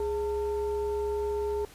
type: tone with frequency modulation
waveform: sine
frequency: 415.3 Hz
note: G#4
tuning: in tune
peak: -27 dBFS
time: 0-1.65 s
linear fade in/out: 2 ms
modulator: 480 Hz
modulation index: 0.55
effects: pink hiss -52 dBFS RMS until 1.74 s + resampled to 32000 Hz